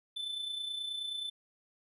triangle tone with amplitude modulation, 3520 Hz, A7, in tune, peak -32 dBFS, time 0.16-1.3 s, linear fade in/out 10 ms, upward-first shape sine, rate 29.4 Hz, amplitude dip 50%, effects resampled to 32000 Hz

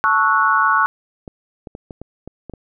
sine chord, F# minor seventh, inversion first, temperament equal with one note detuned, 880 / 1108.7 / 1318.5 / 1464.7 Hz, A5 / C#6 / E6 / F#6, 0 / 0 / 0 / -18 cents, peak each -21 / -16 / -20 / -17 dBFS, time 0.04-0.86 s, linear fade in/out 0 ms
clicks, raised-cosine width 2 ms, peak -19 dBFS, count 8, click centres 1.278 / 1.672 / 1.751 / 1.908 / 2.016 / 2.276 / 2.497 / 2.537 s
effects none

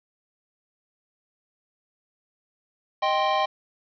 square chord, C minor, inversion first, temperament equal with one note detuned, 622.3 / 784 / 1052 Hz, Eb5 / G5 / C6, 0 / 0 / +9 cents, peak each -27 / -25 / -26 dBFS, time 3.02-3.46 s, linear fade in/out 10 ms, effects resampled to 11025 Hz + 8-bit

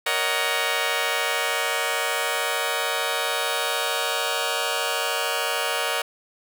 10% pulse chord, D# minor seventh, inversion second, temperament just, 466.7 / 560 / 622.3 / 746.7 Hz, A#4 / C#5 / D#5 / F#5, +2 / +18 / 0 / +16 cents, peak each -20 dBFS, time 0.06-6.02 s, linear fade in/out 5 ms, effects none

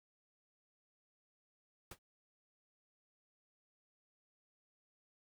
pink noise with exponential decay, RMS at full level -44 dBFS, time 1.91-1.99 s, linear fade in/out 5 ms, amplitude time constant 16 ms, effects none

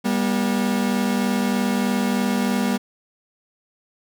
40% pulse tone pair together, 198.51 / 241.7 Hz, G3 / B3, +22 / -37 cents, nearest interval minor third, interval 341 cents, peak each -21 dBFS, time 0.04-2.78 s, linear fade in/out 20 ms, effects none

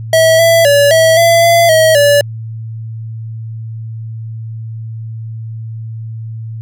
square tone with pitch steps, 647 / 665 / 571 / 648 / 674 / 679 / 638 / 576 Hz, E5 / E5 / D5 / E5 / E5 / F5 / D#5 / D5, -32 / +15 / -49 / -30 / +38 / -49 / +43 / -34 cents, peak -6 dBFS, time 0.13-2.21 s, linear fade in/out 2 ms, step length 260 ms, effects added 112 Hz sine -21 dBFS peak until 6.61 s

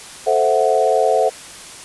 sine chord, F# half-diminished seventh, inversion first, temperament equal, 440 / 523.3 / 659.3 / 740 Hz, A4 / C5 / E5 / F#5, 0 / 0 / 0 / 0 cents, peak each -18 dBFS, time 0.26-1.3 s, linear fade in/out 20 ms, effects white hiss -36 dBFS RMS until 1.84 s + resampled to 24000 Hz

